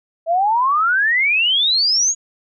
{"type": "exponential sweep", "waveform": "sine", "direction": "up", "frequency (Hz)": [643, 6830], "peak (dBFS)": -13, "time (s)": [0.26, 2.15], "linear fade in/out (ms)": 50, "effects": []}